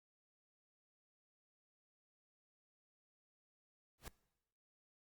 pink noise with exponential growth, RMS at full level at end -44 dBFS, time 3.98-4.08 s, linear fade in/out 2 ms, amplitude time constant 21 ms, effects noise-tail reverb RT60 1.0 s tail -21 dB re dry + Opus 48 kbps

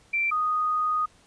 sine tone pair in turn, 2349 / 1241.5 Hz, D7 / D#6, 0 / -4 cents, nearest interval major seventh, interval 1104 cents, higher first, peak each -22 dBFS, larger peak neither, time 0.13-0.31 / 0.31-1.06 s, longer second, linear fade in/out 10 ms, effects pink hiss -58 dBFS RMS until 1.26 s + resampled to 22050 Hz

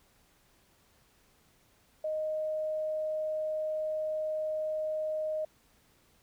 sine tone, 621 Hz, D#5, 3 cents flat, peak -30 dBFS, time 2.04-5.45 s, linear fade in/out 5 ms, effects pink hiss -66 dBFS RMS until 6.22 s

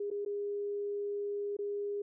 sine tone with dropouts, 407.7 Hz, G#4, 32 cents flat, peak -33 dBFS, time 0-2.02 s, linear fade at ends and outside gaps 5 ms, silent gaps 0.103-0.112 / 0.25-0.26 / 1.568-1.588 s, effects none

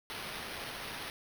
white noise with sample-and-hold, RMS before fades -42 dBFS, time 0.1-1.1 s, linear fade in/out 0 ms, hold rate 7350 Hz, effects none

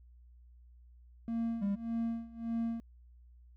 triangle tone with tremolo, 230 Hz, A#3, 23 cents flat, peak -28 dBFS, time 1.28-2.8 s, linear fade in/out 0 ms, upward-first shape sine, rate 1.7 Hz, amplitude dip 90%
triangle tone, 200 Hz, G3, 35 cents sharp, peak -27 dBFS, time 1.61-1.76 s, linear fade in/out 20 ms
effects tanh soft clip ceiling -21 dBFS + added 60 Hz sine -55 dBFS peak until 3.56 s

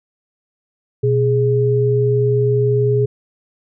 sine tone pair together, 123.04 / 415.3 Hz, B2 / G#4, -6 / 0 cents, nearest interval octave + major sixth, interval 2106 cents, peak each -15 dBFS, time 1.03-3.06 s, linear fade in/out 10 ms, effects none

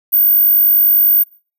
sine tone, 14450 Hz, A9, 45 cents sharp, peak -8 dBFS, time 0.12-1.24 s, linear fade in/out 20 ms, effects noise-tail reverb RT60 0.4 s tail -24 dB re dry

